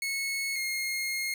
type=tone pair in turn; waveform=sawtooth; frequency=2192 / 2143 Hz; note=C#7 / C7; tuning=-20 / +41 cents; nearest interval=unison; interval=39 cents; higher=first; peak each=-26 dBFS; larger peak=neither; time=0.02-0.56 / 0.56-1.34 s; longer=second; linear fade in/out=2 ms; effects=none